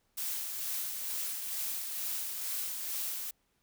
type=noise with tremolo; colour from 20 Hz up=blue; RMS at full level=-35 dBFS; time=0.17-3.31 s; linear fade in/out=10 ms; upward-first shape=sine; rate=2.2 Hz; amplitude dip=35%; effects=pink hiss -75 dBFS RMS until 3.62 s